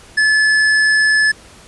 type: tone with tanh clipping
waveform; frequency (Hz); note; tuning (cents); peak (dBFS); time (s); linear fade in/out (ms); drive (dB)
sine; 1726; A6; -34; -12; 0.17-1.32; 10; 13
effects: pink hiss -42 dBFS RMS until 1.67 s + resampled to 24000 Hz